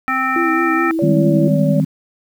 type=harmonic tone; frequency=261.6 Hz; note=C4; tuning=in tune; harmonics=1 / 3 / 5 / 7 / 9; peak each=-24 / -24 / -18 / -21 / -25 dBFS; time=0.08-0.91 s; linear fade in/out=0 ms
type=tone with vibrato; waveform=sine; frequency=330.9 Hz; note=E4; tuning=7 cents sharp; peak=-16 dBFS; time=0.36-1.48 s; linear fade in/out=2 ms; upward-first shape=sine; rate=4.7 Hz; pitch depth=41 cents each way
type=tone; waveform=sine; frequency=571 Hz; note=D5; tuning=49 cents flat; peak=-19 dBFS; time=0.99-1.8 s; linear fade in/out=0 ms
type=chord; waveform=sine; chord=Ab major seventh; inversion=second; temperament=equal; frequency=155.56 / 196 / 207.7 / 261.6 Hz; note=Eb3 / G3 / Ab3 / C4; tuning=0 / 0 / 0 / 0 cents; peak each=-15 / -18 / -21 / -19 dBFS; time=1.02-1.85 s; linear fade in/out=10 ms
effects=7-bit